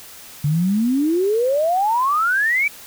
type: exponential sweep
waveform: sine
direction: up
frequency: 140.8 to 2349 Hz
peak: -15 dBFS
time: 0.44-2.68 s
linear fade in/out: 5 ms
effects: white hiss -40 dBFS RMS until 2.86 s